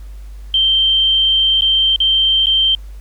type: tone with dropouts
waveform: sine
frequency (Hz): 3136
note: G7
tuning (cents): 0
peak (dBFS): -10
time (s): 0.54-2.75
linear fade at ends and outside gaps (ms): 2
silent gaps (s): 1.609-1.62 / 1.961-2.002 / 2.459-2.468
effects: added 50 Hz sine -29 dBFS peak until 3 s + pink hiss -51 dBFS RMS until 3 s